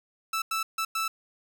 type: tone bursts at uneven times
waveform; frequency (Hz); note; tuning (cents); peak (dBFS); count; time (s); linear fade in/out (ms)
sawtooth; 1318.5; E6; 0; -23; 4; 0.33-0.42 / 0.51-0.63 / 0.78-0.85 / 0.95-1.08; 5
effects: none